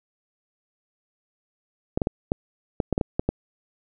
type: clicks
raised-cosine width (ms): 2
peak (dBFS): -8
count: 10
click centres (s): 1.975 / 2.018 / 2.071 / 2.319 / 2.802 / 2.927 / 2.979 / 3.012 / 3.195 / 3.29
effects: none